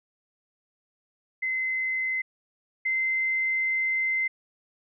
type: tone pair in turn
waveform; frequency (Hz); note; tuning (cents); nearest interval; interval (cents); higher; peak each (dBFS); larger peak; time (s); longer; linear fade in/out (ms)
sine; 2054 / 2072; C7 / C7; -33 / -17; unison; 16; second; -25 / -23; second; 1.42-2.22 / 2.85-4.28; second; 10
effects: none